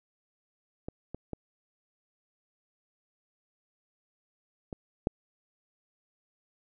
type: clicks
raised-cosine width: 2 ms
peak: -23 / -24 / -22 / -24 / -12 dBFS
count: 5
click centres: 0.885 / 1.146 / 1.333 / 4.728 / 5.071 s
effects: none